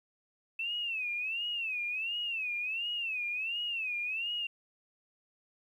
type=tone with vibrato; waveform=sine; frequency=2637 Hz; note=E7; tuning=in tune; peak=-32 dBFS; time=0.59-4.47 s; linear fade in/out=5 ms; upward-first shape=sine; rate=1.4 Hz; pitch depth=160 cents each way; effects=11-bit